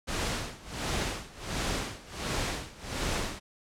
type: noise with tremolo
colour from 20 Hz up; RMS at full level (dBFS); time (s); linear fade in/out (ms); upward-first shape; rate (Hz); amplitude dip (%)
pink; -30; 0.07-3.4; 20; sine; 1.4; 90
effects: low-pass 8000 Hz 12 dB/octave